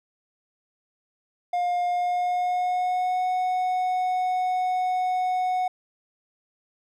triangle tone with pitch glide, 710 to 735.9 Hz, F5 to F#5, +28 to -10 cents, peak -20 dBFS, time 1.53-5.68 s, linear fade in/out 5 ms, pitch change +62 cents, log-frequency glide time 1.86-3.26 s, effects none

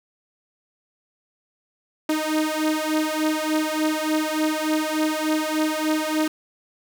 sawtooth beating tone pair, 308.5 / 311.9 Hz, D#4 / D#4, -15 / +4 cents, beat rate 3.4 Hz, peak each -20 dBFS, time 2.09-6.28 s, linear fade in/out 5 ms, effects none

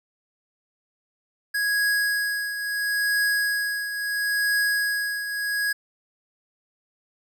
square tone with tremolo, 1659 Hz, G#6, 2 cents flat, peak -20 dBFS, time 1.54-5.73 s, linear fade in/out 10 ms, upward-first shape triangle, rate 0.74 Hz, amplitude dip 65%, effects none

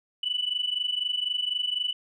sine tone pair together, 2960 / 2984 Hz, F#7 / F#7, 0 / +14 cents, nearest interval unison, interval 14 cents, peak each -28 dBFS, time 0.23-1.93 s, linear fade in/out 5 ms, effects tanh soft clip ceiling -18 dBFS

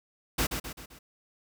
pink noise with echo, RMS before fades -27 dBFS, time 0.38-0.47 s, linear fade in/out 10 ms, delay 130 ms, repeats 4, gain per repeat -6 dB, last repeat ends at 0.99 s, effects none

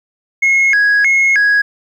sine tone with vibrato, 1896 Hz, A#6, 29 cents sharp, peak -6 dBFS, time 0.42-1.62 s, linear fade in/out 10 ms, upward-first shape square, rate 1.6 Hz, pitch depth 230 cents each way, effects tanh soft clip ceiling -7 dBFS + 8-bit

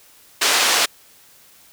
white band-pass noise, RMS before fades -17 dBFS, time 0.41-0.86 s, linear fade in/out 10 ms, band 440 to 5700 Hz, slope 12 dB/octave, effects white hiss -50 dBFS RMS until 1.72 s

